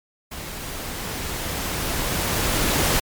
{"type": "noise with level ramp", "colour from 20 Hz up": "pink", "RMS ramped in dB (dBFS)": [-34, -19], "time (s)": [0.31, 3], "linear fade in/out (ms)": 10, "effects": ["MP3 96 kbps"]}